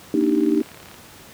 sine chord, Eb major seventh, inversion second, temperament equal with one note detuned, 233.1 / 290.6 / 311.1 / 392 Hz, Bb3 / D4 / Eb4 / G4, 0 / -18 / 0 / 0 cents, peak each -24 / -21 / -19 / -23 dBFS, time 0.14-0.62 s, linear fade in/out 2 ms
click train, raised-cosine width 0.3 ms, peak -26 dBFS, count 27, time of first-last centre 0.21-0.942 s, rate 35.5 Hz
effects pink hiss -44 dBFS RMS until 1.33 s + high-pass 80 Hz 12 dB/octave

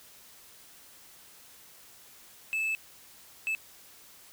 triangle tone bursts at uneven times, 2619 Hz, E7, 12 cents flat, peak -26 dBFS, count 2, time 2.53-2.75 / 3.47-3.55 s, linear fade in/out 0 ms, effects white hiss -54 dBFS RMS until 4.32 s

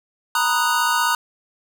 square chord, B major seventh, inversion third, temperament equal, 932.3 / 987.8 / 1244.5 / 1480 Hz, A#5 / B5 / D#6 / F#6, 0 / 0 / 0 / 0 cents, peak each -23 / -26 / -23 / -23 dBFS, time 0.35-1.15 s, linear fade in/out 2 ms, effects none

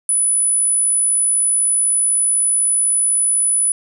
sine tone, 9956 Hz, D#9, in tune, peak -13 dBFS, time 0.09-3.72 s, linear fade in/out 2 ms, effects none

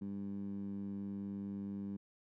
15% pulse tone with band-pass filter, 99.5 Hz, G2, 26 cents sharp, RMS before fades -42 dBFS, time 0.01-1.97 s, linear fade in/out 10 ms, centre 210 Hz, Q 3.2, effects none

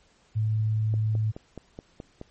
sine tone, 108.8 Hz, A2, 19 cents flat, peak -22 dBFS, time 0.35-1.32 s, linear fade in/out 20 ms
click train, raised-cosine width 2 ms, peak -24 dBFS, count 7, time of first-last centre 0.94-2.214 s, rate 4.71 Hz
effects pink hiss -62 dBFS RMS until 2.3 s + MP3 32 kbps

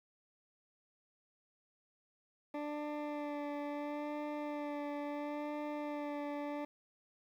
20% pulse tone with vibrato, 293.7 Hz, D4, in tune, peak -33 dBFS, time 2.54-6.65 s, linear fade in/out 5 ms, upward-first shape sine, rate 0.73 Hz, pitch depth 20 cents each way, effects low-pass 2000 Hz 12 dB/octave + 11-bit

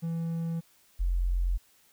triangle / sine tone pair in turn, 165.8 / 44.19 Hz, E3 / F1, +10 / +21 cents, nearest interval octave + major seventh, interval 2289 cents, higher first, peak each -27 / -24 dBFS, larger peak second, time 0.02-0.61 / 0.99-1.58 s, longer neither, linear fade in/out 20 ms, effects white hiss -63 dBFS RMS until 1.92 s

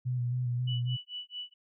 sine tone with vibrato, 123.47 Hz, B2, in tune, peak -28 dBFS, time 0.05-0.97 s, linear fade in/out 20 ms, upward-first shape square, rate 3.7 Hz, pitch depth 27 cents each way
sine tone with tremolo, 2960 Hz, F#7, in tune, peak -35 dBFS, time 0.67-1.54 s, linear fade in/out 10 ms, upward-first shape sine, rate 4.5 Hz, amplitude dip 100%
effects none

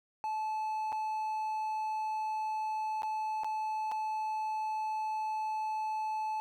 triangle tone with dropouts, 867 Hz, A5, 26 cents flat, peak -30 dBFS, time 0.24-6.4 s, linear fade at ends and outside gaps 0 ms, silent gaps 0.921-0.927 / 3.021-3.032 / 3.435-3.445 / 3.915-3.919 s, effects none

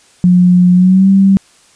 sine tone with pitch glide, 179.3 to 194.4 Hz, F3 to G3, +46 to -14 cents, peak -4 dBFS, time 0.24-1.37 s, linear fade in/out 0 ms, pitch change +140 cents, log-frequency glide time 0.74-1.09 s, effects white hiss -47 dBFS RMS until 1.75 s + resampled to 22050 Hz

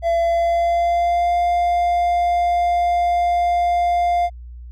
triangle tone with pitch glide, 676 to 700.2 Hz, E5 to F5, +43 to +4 cents, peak -13 dBFS, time 0.02-4.3 s, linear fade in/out 50 ms, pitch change +61 cents, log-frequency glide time 0.18-1.36 s, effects added 60 Hz sine -33 dBFS peak until 4.71 s

